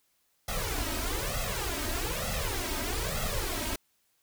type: noise with flanger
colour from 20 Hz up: pink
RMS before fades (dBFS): -32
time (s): 0.48-3.76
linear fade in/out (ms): 5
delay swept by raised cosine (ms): 1.5 to 3.2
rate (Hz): 1.1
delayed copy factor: +0.95
effects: white hiss -72 dBFS RMS until 4.22 s